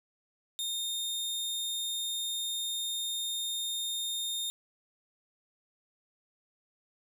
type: tone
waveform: sawtooth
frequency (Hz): 3660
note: A#7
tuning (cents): -32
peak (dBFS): -29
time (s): 0.59-4.5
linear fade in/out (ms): 0
effects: none